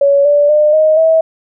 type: tone with pitch steps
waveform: sine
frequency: 562 / 581.8 / 602.3 / 623.6 / 645.6 Hz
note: C#5 / D5 / D5 / D#5 / E5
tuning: +24 / -16 / +44 / +4 / -36 cents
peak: -6 dBFS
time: 0.01-1.21 s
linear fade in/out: 5 ms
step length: 240 ms
effects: none